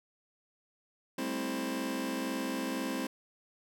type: chord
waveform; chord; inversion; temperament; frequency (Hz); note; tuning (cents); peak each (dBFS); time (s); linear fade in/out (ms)
sawtooth; A minor seventh; third; just; 198 / 220 / 264 / 330; G3 / A3 / C4 / E4; +18 / 0 / +16 / +2; -37 / -37 / -31 / -35; 1.18-3.07; 5
effects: none